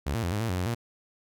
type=tone with pitch steps; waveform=sawtooth; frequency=70.8 / 114.8 / 86.2 / 104.2 / 114.1 / 90.9 / 90.2 / 117.5 Hz; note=C#2 / A#2 / F2 / G#2 / A#2 / F#2 / F#2 / A#2; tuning=+37 / -26 / -22 / +6 / -37 / -30 / -44 / +14 cents; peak=-23 dBFS; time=0.06-0.748 s; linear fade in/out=10 ms; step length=86 ms; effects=none